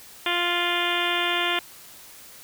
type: harmonic tone with a mistuned harmonic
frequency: 349.2 Hz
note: F4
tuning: in tune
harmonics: 1 / 2 / 3 / 4 / 5 / 6 / 7 / 8 / 9 / 10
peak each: -31 / -31 / -31 / -31 / -31 / -31 / -31 / -31 / -31 / -31 dBFS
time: 0.26-1.59 s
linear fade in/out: 2 ms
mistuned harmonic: 8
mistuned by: +28 cents
effects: white hiss -46 dBFS RMS until 2.43 s